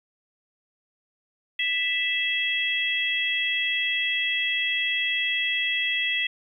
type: harmonic tone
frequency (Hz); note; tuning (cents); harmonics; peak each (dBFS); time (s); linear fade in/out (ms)
659.3; E5; 0; 3 / 4 / 5; -27 / -27 / -27; 1.59-6.27; 5
effects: 10-bit